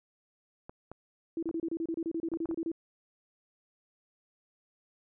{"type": "clicks", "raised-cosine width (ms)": 1, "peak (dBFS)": -29, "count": 6, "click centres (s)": [0.695, 0.916, 1.491, 2.338, 2.456, 2.512]}
{"type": "tone bursts", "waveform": "sine", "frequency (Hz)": 329.6, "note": "E4", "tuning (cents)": 0, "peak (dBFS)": -30, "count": 16, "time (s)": [1.37, 2.717], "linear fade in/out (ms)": 2, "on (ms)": 57, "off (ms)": 29}
{"effects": []}